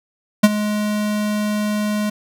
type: tone with ADSR envelope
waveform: square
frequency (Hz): 210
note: G#3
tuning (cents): +19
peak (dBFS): -5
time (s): 0.43-2.1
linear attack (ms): 11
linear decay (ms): 37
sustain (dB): -14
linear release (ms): 8
effects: none